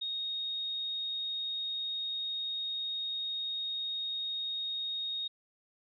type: tone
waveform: sine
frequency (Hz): 3729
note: A#7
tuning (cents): 0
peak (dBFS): -33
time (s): 0.01-5.28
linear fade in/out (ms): 10
effects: none